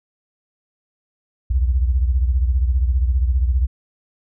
sine beating tone pair, 61.74 / 76.74 Hz, B1 / D#2, 0 / -23 cents, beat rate 15 Hz, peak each -15 / -22 dBFS, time 1.5-3.67 s, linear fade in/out 10 ms, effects none

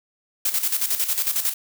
blue noise with tremolo, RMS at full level -21 dBFS, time 0.45-1.54 s, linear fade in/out 5 ms, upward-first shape square, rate 11 Hz, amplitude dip 65%, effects none

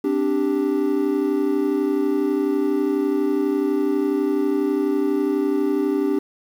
triangle chord, C suspended second, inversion none, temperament equal, 261.6 / 293.7 / 392 Hz, C4 / D4 / G4, 0 / 0 / 0 cents, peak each -24 / -19 / -20 dBFS, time 0.04-6.19 s, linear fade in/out 5 ms, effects 8-bit

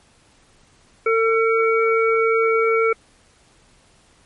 harmonic tone, 450.6 Hz, A4, 41 cents sharp, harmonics 1 / 3 / 5, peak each -16 / -21 / -23 dBFS, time 1.06-2.93 s, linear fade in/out 5 ms, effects pink hiss -55 dBFS RMS until 4.25 s + MP3 48 kbps

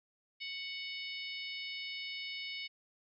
harmonic tone, 740 Hz, F#5, in tune, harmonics 3 / 4 / 5 / 6 / 7, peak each -43 / -45 / -47 / -49 / -50 dBFS, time 0.4-2.68 s, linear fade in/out 20 ms, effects none

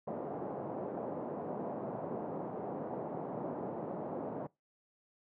white band-pass noise, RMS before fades -40 dBFS, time 0.07-4.47 s, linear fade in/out 5 ms, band 140 to 740 Hz, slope 24 dB/octave, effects noise-tail reverb RT60 0.2 s tail -22 dB re dry

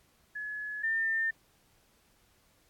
sine tone pair in turn, 1700 / 1801.1 Hz, G#6 / A6, +40 / +40 cents, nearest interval minor second, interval 100 cents, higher second, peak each -35 / -27 dBFS, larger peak second, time 0.35-0.83 / 0.83-1.31 s, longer neither, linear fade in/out 10 ms, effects pink hiss -67 dBFS RMS until 2.69 s + AAC 64 kbps

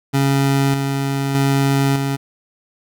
25% pulse tone with tremolo, 137.8 Hz, C#3, 10 cents flat, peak -10 dBFS, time 0.13-2.17 s, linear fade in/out 20 ms, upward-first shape square, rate 0.82 Hz, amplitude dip 40%, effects none

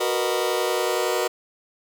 sawtooth chord, B major seventh, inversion second, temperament just, 370.4 / 463 / 493.9 / 617.4 Hz, F#4 / A#4 / B4 / D#5, +2 / -12 / 0 / -14 cents, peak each -22 / -23 / -23 / -24 dBFS, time 0-1.28 s, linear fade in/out 10 ms, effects none

